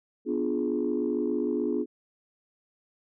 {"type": "chord", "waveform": "sine", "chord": "B diminished seventh", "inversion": "none", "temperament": "equal with one note detuned", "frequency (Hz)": [246.9, 293.7, 349.2, 419.6], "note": ["B3", "D4", "F4", "Ab4"], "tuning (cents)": [0, 0, 0, 18], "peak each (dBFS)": -30, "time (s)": [0.25, 1.86], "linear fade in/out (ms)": 50, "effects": ["tanh soft clip ceiling -17 dBFS"]}